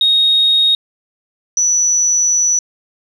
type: tone pair in turn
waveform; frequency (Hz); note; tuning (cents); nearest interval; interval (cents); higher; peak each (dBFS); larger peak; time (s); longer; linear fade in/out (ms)
sine; 3737 / 5930; A#7 / F#8; +4 / +3; minor sixth; 799; second; -8 / -10; first; 0.01-0.75 / 1.57-2.59; second; 2
effects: tanh soft clip ceiling -4 dBFS